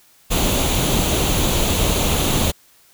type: noise with comb filter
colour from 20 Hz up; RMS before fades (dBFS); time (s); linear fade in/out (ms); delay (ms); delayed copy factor
pink; -18; 0.3-2.52; 20; 0.29; +0.55
effects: white hiss -53 dBFS RMS until 2.93 s